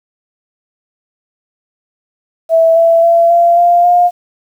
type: tone with pitch steps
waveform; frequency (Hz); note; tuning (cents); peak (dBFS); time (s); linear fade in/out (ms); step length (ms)
sine; 656 / 665.9 / 676 / 686.2 / 696.6 / 707.2; E5 / E5 / E5 / F5 / F5 / F5; -9 / +17 / +43 / -31 / -5 / +22; -5; 2.49-4.11; 50; 270
effects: 7-bit